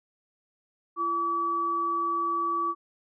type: tone pair together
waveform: sine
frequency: 340.1 / 1146 Hz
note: F4 / D6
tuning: -46 / -43 cents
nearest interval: octave + major sixth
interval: 2103 cents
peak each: -35 / -25 dBFS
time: 0.96-2.75 s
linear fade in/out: 50 ms
effects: none